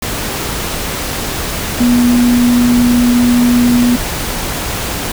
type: tone in noise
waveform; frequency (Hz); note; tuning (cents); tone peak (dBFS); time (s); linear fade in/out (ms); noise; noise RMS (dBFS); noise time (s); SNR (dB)
sine; 242.7; B3; -30; -7; 1.8-3.96; 5; pink; -19; 0.02-5.12; +9
effects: none